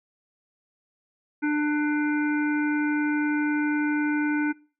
harmonic tone, 298 Hz, D4, 25 cents sharp, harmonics 1 / 3 / 5 / 7 / 8, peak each -22 / -35 / -30 / -38 / -40 dBFS, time 1.42-4.53 s, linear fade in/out 20 ms, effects noise-tail reverb RT60 0.4 s tail -24 dB re dry

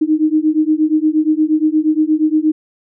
sine beating tone pair, 305.9 / 314.4 Hz, D#4 / D#4, -29 / +18 cents, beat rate 8.5 Hz, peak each -14 dBFS, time 0.01-2.52 s, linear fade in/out 10 ms, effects none

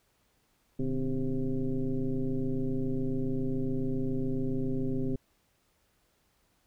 sine tone with frequency modulation, 122.4 Hz, B2, 15 cents flat, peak -27 dBFS, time 0.79-5.16 s, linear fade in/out 5 ms, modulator 136 Hz, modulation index 1.9, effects pink hiss -71 dBFS RMS until 6.66 s

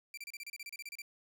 sawtooth tone bursts, 2349 Hz, D7, in tune, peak -39 dBFS, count 14, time 0.14-1.019 s, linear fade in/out 2 ms, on 34 ms, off 31 ms, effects none

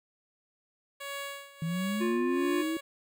10% pulse tone with tremolo, 560 Hz, C#5, 18 cents sharp, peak -27 dBFS, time 1-2.81 s, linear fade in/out 10 ms, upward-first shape sine, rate 1.4 Hz, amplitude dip 85%
sine linear sweep, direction up, 158.7 to 329.6 Hz, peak -29 dBFS, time 1.62-2.77 s, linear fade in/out 2 ms
harmonic tone, 352.9 Hz, F4, 18 cents sharp, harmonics 1 / 3 / 5 / 7, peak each -28 / -38 / -42 / -45 dBFS, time 2-2.63 s, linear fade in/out 20 ms
effects none

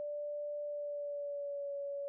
sine tone with pitch glide, 587.3 to 564.7 Hz, D5 to C#5, 0 to +32 cents, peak -37 dBFS, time 0-2.08 s, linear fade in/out 0 ms, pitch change -68 cents, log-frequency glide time 0.64-1.73 s, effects none

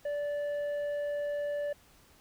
triangle tone with tanh clipping, 582 Hz, D5, 16 cents flat, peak -32 dBFS, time 0.05-1.73 s, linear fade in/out 5 ms, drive 10 dB, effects pink hiss -61 dBFS RMS until 2.2 s

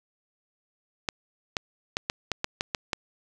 clicks, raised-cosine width 0.2 ms, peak -9 dBFS, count 9, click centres 1.088 / 1.568 / 1.969 / 2.099 / 2.317 / 2.444 / 2.609 / 2.748 / 2.932 s, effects none

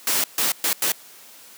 white noise bursts at uneven times, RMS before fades -21 dBFS, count 4, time 0.07-0.24 / 0.38-0.52 / 0.64-0.73 / 0.82-0.92 s, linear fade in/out 2 ms, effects white hiss -46 dBFS RMS until 1.57 s + high-pass 200 Hz 12 dB/octave

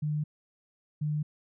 sine tone pair in turn, 150.6 / 150.6 Hz, D3 / D3, +44 / +44 cents, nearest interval unison, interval 0 cents, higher neither, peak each -27 / -27 dBFS, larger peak neither, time 0.02-0.24 / 1.01-1.23 s, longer neither, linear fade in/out 10 ms, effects none

